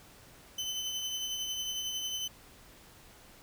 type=tone with tremolo; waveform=30% pulse; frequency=3040 Hz; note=F#7; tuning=46 cents sharp; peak=-29 dBFS; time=0.58-2.28 s; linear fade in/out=5 ms; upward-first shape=triangle; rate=11 Hz; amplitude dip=40%; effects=pink hiss -56 dBFS RMS until 3.42 s